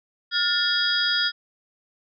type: tone cluster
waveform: sine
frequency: 1422 / 1769 / 3306 / 3806 / 4901 Hz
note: F6 / A6 / G#7 / A#7 / D#8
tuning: +31 / +9 / -9 / +35 / -27 cents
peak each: -25 / -29 / -24 / -32 / -26 dBFS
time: 0.31-1.32 s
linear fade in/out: 50 ms
effects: none